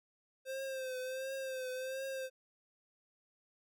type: tone with vibrato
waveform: square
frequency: 523.3 Hz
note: C5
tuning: in tune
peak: -39 dBFS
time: 0.45-2.3 s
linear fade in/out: 50 ms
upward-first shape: triangle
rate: 1.4 Hz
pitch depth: 55 cents each way
effects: none